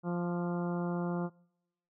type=harmonic tone with a mistuned harmonic; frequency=174.61 Hz; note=F3; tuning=in tune; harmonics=1 / 2 / 3 / 4 / 5 / 6 / 7 / 8; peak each=-32 / -38 / -42 / -44 / -46 / -48 / -49 / -50 dBFS; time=0.03-1.3 s; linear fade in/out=50 ms; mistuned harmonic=7; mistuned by=-28 cents; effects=noise-tail reverb RT60 0.9 s tail -26 dB re dry